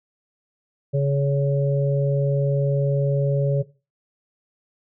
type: harmonic tone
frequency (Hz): 140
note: C#3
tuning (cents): +18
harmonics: 1 / 3 / 4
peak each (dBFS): -18 / -27 / -25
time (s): 0.93-3.63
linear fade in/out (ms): 20
effects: noise-tail reverb RT60 0.3 s tail -17 dB re dry